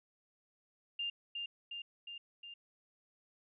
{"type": "tone with echo", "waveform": "sine", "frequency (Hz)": 2801, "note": "F7", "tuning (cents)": 4, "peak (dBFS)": -35, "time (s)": [0.99, 1.1], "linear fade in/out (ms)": 5, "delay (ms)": 360, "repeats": 4, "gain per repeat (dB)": -3, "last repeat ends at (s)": 2.54, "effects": []}